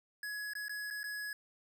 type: tone with dropouts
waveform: square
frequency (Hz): 1682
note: G#6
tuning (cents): +22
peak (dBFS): -39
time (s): 0.23-1.33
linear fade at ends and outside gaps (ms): 2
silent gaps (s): 0.535-0.552 / 0.683-0.694 / 0.903-0.908 / 1.032-1.04
effects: none